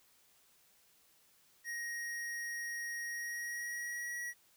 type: tone with pitch glide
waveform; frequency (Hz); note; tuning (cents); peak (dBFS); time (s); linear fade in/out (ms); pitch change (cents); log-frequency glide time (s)
square; 1879 to 1918.5; A#6 to A#6; +13 to +49; -39; 1.64-4.34; 50; +36; 3.05-4.2
effects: white hiss -68 dBFS RMS until 4.56 s